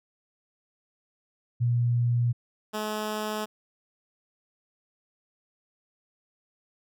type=tone pair in turn; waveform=sine / 10% pulse; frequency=120 / 213.7 Hz; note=B2 / G#3; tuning=-49 / +50 cents; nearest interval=minor seventh; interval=999 cents; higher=second; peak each=-21 dBFS; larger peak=neither; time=1.6-2.33 / 2.73-3.46 s; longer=neither; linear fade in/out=20 ms; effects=none